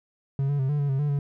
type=tone with pitch steps; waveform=triangle; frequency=137.3 / 143.2 / 132.7 / 147 / 142.5 / 134.5 / 146.8 / 142.1 Hz; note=C#3 / D3 / C3 / D3 / C#3 / C3 / D3 / C#3; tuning=-16 / -43 / +25 / +2 / +48 / +48 / 0 / +43 cents; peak=-20 dBFS; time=0.39-1.19 s; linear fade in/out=2 ms; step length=100 ms; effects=none